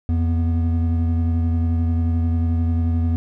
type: tone pair together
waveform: triangle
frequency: 84.6 / 242.5 Hz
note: E2 / B3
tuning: +45 / -31 cents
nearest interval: octave + tritone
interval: 1824 cents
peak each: -15 / -23 dBFS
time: 0.09-3.16 s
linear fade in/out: 0 ms
effects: none